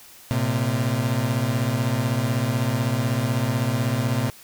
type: beating tone pair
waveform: 30% pulse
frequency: 113.3 / 129.3 Hz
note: A#2 / C3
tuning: -49 / -20 cents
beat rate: 16 Hz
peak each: -21 dBFS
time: 0.31-4.3 s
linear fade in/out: 0 ms
effects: white hiss -47 dBFS RMS until 4.43 s